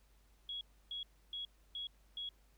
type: tone bursts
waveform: sine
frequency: 3331 Hz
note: G#7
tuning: 4 cents sharp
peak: -40 dBFS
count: 5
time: 0.49-2.29 s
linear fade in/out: 2 ms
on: 120 ms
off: 300 ms
effects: added 50 Hz sine -65 dBFS peak until 2.57 s + pink hiss -73 dBFS RMS until 2.57 s